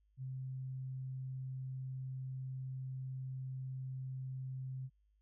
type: tone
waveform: sine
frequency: 130.81 Hz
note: C3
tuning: in tune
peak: -40 dBFS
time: 0.17-4.9 s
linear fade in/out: 50 ms
effects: added 51 Hz sine -70 dBFS peak until 5.21 s